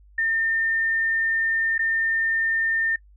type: tone with dropouts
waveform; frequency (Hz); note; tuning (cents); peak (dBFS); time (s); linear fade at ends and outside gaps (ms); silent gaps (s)
sine; 1810; A6; +48; -20; 0.18-2.96; 5; 1.78-1.791
effects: noise-tail reverb RT60 0.1 s tail -25 dB re dry + added 50 Hz sine -49 dBFS peak until 3.16 s